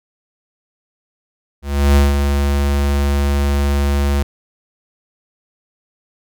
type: tone with ADSR envelope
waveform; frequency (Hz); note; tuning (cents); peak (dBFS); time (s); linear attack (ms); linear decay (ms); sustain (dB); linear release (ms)
square; 70.7; C#2; +35; -8; 1.62-4.23; 340; 170; -6; 5
effects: none